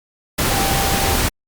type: tone in noise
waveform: sine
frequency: 786 Hz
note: G5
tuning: 4 cents sharp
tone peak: -23 dBFS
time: 0.5-1.15 s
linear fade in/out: 10 ms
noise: pink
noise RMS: -18 dBFS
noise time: 0.38-1.29 s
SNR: -8 dB
effects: Opus 48 kbps